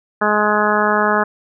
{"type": "harmonic tone", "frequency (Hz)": 210.3, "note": "G#3", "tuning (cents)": 22, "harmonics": [1, 2, 3, 4, 5, 6, 7, 8], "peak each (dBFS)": [-22, -21, -21, -21, -21, -20, -22, -22], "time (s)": [0.21, 1.24], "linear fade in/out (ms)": 10, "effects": []}